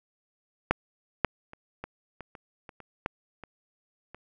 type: clicks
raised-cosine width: 0.5 ms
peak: -6 / -6 / -29 / -21 / -25 / -29 / -28 / -30 / -13 / -27 / -28 dBFS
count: 11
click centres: 0.71 / 1.247 / 1.534 / 1.84 / 2.207 / 2.352 / 2.692 / 2.803 / 3.061 / 3.437 / 4.146 s
effects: none